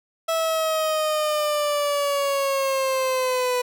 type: linear sweep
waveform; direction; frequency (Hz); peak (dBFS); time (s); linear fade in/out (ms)
30% pulse; down; 656 to 493.9; -18; 0.28-3.62; 10
effects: none